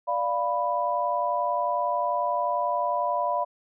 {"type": "chord", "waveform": "sine", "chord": "B diminished", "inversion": "first", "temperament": "equal", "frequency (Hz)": [587.3, 698.5, 987.8], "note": ["D5", "F5", "B5"], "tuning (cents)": [0, 0, 0], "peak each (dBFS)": [-29, -28, -26], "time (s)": [0.07, 3.45], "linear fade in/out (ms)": 20, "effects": []}